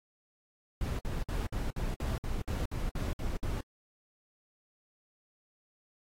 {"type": "noise bursts", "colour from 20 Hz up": "brown", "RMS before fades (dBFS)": -33, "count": 12, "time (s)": [0.81, 3.608], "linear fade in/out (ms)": 2, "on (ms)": 180, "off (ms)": 58, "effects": ["AAC 48 kbps"]}